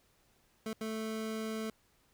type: tone bursts at uneven times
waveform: 25% pulse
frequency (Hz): 220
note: A3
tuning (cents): 0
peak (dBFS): -32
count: 2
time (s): 0.66-0.73 / 0.81-1.7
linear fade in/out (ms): 2
effects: pink hiss -70 dBFS RMS until 2.13 s